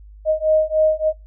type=beating tone pair; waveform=sine; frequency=622.3 / 625.7 Hz; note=D#5 / D#5; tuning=0 / +10 cents; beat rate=3.4 Hz; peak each=-17 / -17 dBFS; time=0.25-1.13 s; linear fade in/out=50 ms; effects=noise-tail reverb RT60 0.2 s tail -22 dB re dry + added 51 Hz sine -39 dBFS peak until 1.26 s